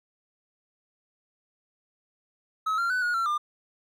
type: tone with pitch steps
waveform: triangle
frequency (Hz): 1284 / 1382 / 1500 / 1444 / 1350 / 1201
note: E6 / F6 / F#6 / F#6 / E6 / D6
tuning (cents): -46 / -19 / +23 / -43 / +41 / +38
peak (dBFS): -22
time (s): 2.66-3.38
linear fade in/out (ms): 10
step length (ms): 120
effects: none